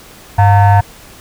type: tone with frequency modulation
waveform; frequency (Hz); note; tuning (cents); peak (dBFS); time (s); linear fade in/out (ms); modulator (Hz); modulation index
sine; 100.2; G2; +38; -3; 0.38-0.81; 10; 813; 0.87
effects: tanh soft clip ceiling -2 dBFS + pink hiss -38 dBFS RMS until 1.2 s